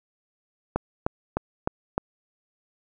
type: click train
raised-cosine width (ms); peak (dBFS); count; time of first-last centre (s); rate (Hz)
1; -9; 5; 0.76-1.98; 3.28
effects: none